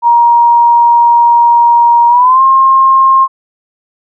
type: tone with pitch glide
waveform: sine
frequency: 944 to 1065.7 Hz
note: A#5 to C6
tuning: +22 to +31 cents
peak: -3 dBFS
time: 0.02-3.28 s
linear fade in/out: 50 ms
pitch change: +209 cents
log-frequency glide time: 2.08-2.42 s
effects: none